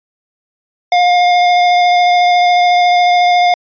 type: tone with vibrato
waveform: square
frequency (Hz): 711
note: F5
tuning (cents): +31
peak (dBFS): -8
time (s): 0.92-3.54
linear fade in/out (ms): 2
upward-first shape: sine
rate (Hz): 14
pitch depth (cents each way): 11
effects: resampled to 11025 Hz